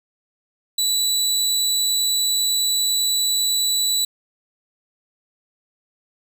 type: tone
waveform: 25% pulse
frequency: 3951 Hz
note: B7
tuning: in tune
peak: -14 dBFS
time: 0.78-4.05 s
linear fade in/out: 5 ms
effects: none